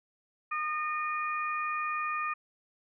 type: harmonic tone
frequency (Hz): 611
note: D#5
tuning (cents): -32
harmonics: 2 / 3 / 4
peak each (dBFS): -31 / -39 / -37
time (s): 0.51-2.34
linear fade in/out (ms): 10
effects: none